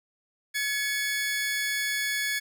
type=tone pair together; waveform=sawtooth; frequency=1703.5 / 2217 Hz; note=G#6 / C#7; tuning=+44 / 0 cents; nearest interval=perfect fourth; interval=456 cents; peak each=-25 / -27 dBFS; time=0.54-2.4 s; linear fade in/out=20 ms; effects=none